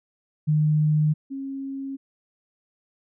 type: tone pair in turn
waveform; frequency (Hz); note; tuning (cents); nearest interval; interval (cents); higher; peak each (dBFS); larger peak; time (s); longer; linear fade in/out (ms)
sine; 152.5 / 271.7; D#3 / C#4; -34 / -35; minor seventh; 999; second; -17 / -29; first; 0.47-1.14 / 1.3-1.97; neither; 20
effects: none